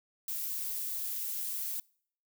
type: noise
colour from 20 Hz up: violet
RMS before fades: -36 dBFS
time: 0.28-1.8 s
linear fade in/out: 2 ms
effects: noise-tail reverb RT60 0.6 s tail -26 dB re dry